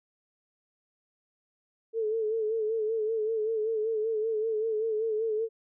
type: tone with vibrato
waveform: sine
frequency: 439.6 Hz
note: A4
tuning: 2 cents flat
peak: -26 dBFS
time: 1.93-5.49 s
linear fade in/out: 50 ms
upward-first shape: sine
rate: 5.2 Hz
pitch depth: 59 cents each way
effects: none